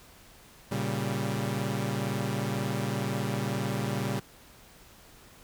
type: chord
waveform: sawtooth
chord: G diminished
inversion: first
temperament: equal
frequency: 116.54 / 138.59 / 196 Hz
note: Bb2 / Db3 / G3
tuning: 0 / 0 / 0 cents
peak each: -29 dBFS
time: 0.71-4.2 s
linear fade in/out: 10 ms
effects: pink hiss -54 dBFS RMS until 5.43 s